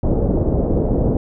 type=low-pass noise; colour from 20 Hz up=pink; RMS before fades=-17 dBFS; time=0.03-1.17 s; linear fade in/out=2 ms; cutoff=570 Hz; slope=24 dB/octave; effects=none